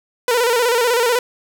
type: tone with vibrato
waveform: sawtooth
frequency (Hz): 477.9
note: A#4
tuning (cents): +43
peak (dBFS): -10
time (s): 0.28-1.19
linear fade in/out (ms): 2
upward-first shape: square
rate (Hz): 16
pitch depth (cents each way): 68
effects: none